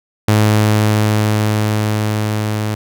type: tone with level ramp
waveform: sawtooth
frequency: 106.7 Hz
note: G#2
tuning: 47 cents sharp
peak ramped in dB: -5 to -13 dBFS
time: 0.28-2.75 s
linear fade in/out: 5 ms
effects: none